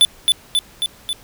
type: tone with echo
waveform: square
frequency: 3495 Hz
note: A7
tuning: 12 cents flat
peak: -8 dBFS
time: 0.01-0.05 s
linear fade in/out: 0 ms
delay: 270 ms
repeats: 4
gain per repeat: -3 dB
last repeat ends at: 1.13 s
effects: pink hiss -46 dBFS RMS until 1.23 s